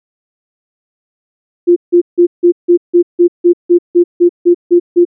sine tone bursts, 349.2 Hz, F4, in tune, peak -3 dBFS, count 14, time 1.67-5.052 s, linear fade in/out 20 ms, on 93 ms, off 160 ms, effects none

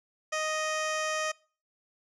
15% pulse tone with low-pass filter, 622.3 Hz, D#5, in tune, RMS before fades -31 dBFS, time 0.32-1.32 s, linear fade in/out 10 ms, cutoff 6800 Hz, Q 1.4, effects noise-tail reverb RT60 0.4 s tail -24 dB re dry

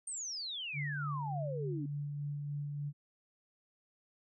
sine exponential sweep, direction down, 8910 to 271.3 Hz, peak -38 dBFS, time 0.07-1.86 s, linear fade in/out 5 ms
sine tone with tremolo, 144.9 Hz, D3, 23 cents flat, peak -35 dBFS, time 0.73-2.93 s, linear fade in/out 50 ms, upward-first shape sine, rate 3.4 Hz, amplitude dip 25%
effects none

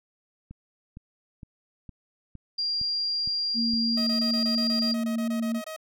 click train, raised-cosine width 5 ms, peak -29 dBFS, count 8, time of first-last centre 0.51-3.736 s, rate 2.17 Hz
sine tone, 4774 Hz, D8, 28 cents sharp, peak -25 dBFS, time 2.58-4.94 s, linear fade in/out 10 ms
sine tone with vibrato, 229.6 Hz, A#3, 26 cents flat, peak -25 dBFS, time 3.54-5.62 s, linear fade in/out 50 ms, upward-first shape triangle, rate 3 Hz, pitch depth 10 cents each way
sawtooth tone bursts, 632 Hz, D#5, 27 cents sharp, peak -31 dBFS, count 15, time 3.97-5.764 s, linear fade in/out 5 ms, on 100 ms, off 21 ms
effects none

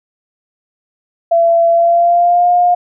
sine tone with pitch glide, 674 to 709.6 Hz, E5 to F5, +38 to +27 cents, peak -7 dBFS, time 1.31-2.75 s, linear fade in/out 10 ms, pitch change +89 cents, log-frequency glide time 1.69-2.5 s, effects none

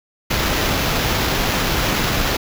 pink noise with sample-and-hold, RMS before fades -19 dBFS, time 0.3-2.37 s, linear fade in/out 10 ms, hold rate 8820 Hz, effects none

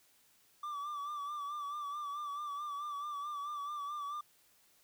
triangle tone with vibrato, 1167 Hz, D6, 11 cents flat, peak -36 dBFS, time 0.63-4.21 s, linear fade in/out 5 ms, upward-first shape sine, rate 4.6 Hz, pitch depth 51 cents each way, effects white hiss -68 dBFS RMS until 4.83 s

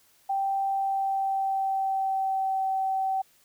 sine tone with pitch glide, 782 to 767.7 Hz, G5 to G5, -4 to -36 cents, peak -24 dBFS, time 0.29-3.22 s, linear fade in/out 10 ms, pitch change -32 cents, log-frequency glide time 0.66-2.65 s, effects white hiss -62 dBFS RMS until 3.44 s

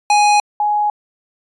square / sine tone pair in turn, 830.6 / 835.2 Hz, G#5 / G#5, 0 / +10 cents, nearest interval unison, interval 10 cents, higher second, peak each -10 / -13 dBFS, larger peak first, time 0.1-0.4 / 0.6-0.9 s, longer neither, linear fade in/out 2 ms, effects resampled to 22050 Hz

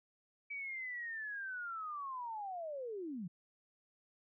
sine linear sweep, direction down, 2298 to 160 Hz, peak -40 dBFS, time 0.5-3.28 s, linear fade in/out 10 ms, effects none

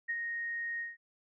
sine tone with ADSR envelope, 1864.7 Hz, A#6, in tune, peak -30 dBFS, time 0.08-0.97 s, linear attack 20 ms, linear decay 45 ms, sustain -4 dB, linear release 170 ms, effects none

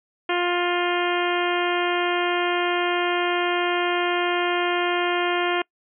harmonic tone, 352.3 Hz, F4, 15 cents sharp, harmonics 1 / 2 / 3 / 4 / 5 / 6 / 7 / 8 / 9, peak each -24 / -27 / -29 / -30 / -31 / -32 / -32 / -33 / -34 dBFS, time 0.29-5.62 s, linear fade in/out 5 ms, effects noise-tail reverb RT60 0.1 s tail -26 dB re dry

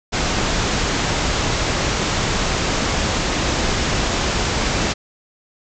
pink low-pass noise, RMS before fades -20 dBFS, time 0.12-4.94 s, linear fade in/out 20 ms, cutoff 7500 Hz, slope 96 dB/octave, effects none

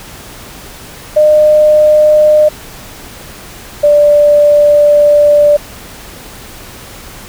sine tone pair in turn, 607 / 588 Hz, D#5 / D5, -43 / +2 cents, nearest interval minor second, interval 55 cents, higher first, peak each -3 dBFS, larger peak neither, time 1.16-2.49 / 3.83-5.57 s, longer second, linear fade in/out 10 ms, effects pink hiss -31 dBFS RMS until 7.28 s

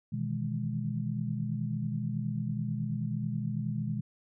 sine chord, E major seventh, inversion second, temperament equal with one note detuned, 122.83 / 155.56 / 164.81 / 207.7 Hz, B2 / D#3 / E3 / G#3, -9 / 0 / 0 / 0 cents, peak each -34 / -36 / -39 / -35 dBFS, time 0.12-4.01 s, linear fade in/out 10 ms, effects none

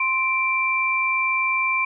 sine tone pair together, 1046.4 / 2349 Hz, C6 / D7, 0 / 0 cents, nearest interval octave + major second, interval 1400 cents, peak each -24 / -20 dBFS, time 0-1.85 s, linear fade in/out 5 ms, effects none

